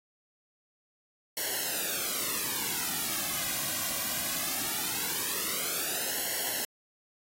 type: noise with flanger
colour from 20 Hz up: white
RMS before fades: -32 dBFS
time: 1.37-6.65 s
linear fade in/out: 2 ms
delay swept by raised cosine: 0.81 to 2.31 ms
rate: 0.2 Hz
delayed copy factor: -0.85
effects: AAC 48 kbps